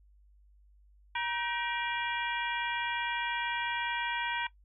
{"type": "harmonic tone with a mistuned harmonic", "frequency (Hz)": 474.4, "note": "A#4", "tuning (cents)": 30, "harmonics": [2, 3, 4, 5, 6, 7], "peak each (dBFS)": [-33, -38, -40, -37, -43, -41], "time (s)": [1.15, 4.47], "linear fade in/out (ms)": 5, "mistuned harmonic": 3, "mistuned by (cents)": 140, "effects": ["noise-tail reverb RT60 0.1 s tail -18 dB re dry", "added 50 Hz sine -58 dBFS peak until 4.64 s"]}